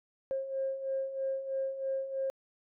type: beating tone pair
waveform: sine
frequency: 534 / 537.1 Hz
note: C5 / C5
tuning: +35 / +45 cents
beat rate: 3.1 Hz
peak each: -38 / -32 dBFS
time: 0.31-2.3 s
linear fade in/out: 0 ms
effects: tanh soft clip ceiling -24 dBFS